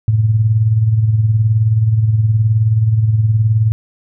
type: tone with tremolo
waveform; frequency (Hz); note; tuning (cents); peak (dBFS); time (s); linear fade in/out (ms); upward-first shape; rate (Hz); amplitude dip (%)
sine; 110; A2; 0; -7; 0.08-3.72; 0; sine; 19; 55
effects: none